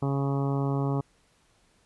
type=harmonic tone; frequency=138.59 Hz; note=C#3; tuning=in tune; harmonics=1 / 2 / 3 / 4 / 5 / 6 / 7 / 8 / 9; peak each=-26 / -31 / -34 / -40 / -40 / -40 / -43 / -41 / -46 dBFS; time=0.02-1.01 s; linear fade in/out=5 ms; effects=pink hiss -65 dBFS RMS until 1.85 s + resampled to 24000 Hz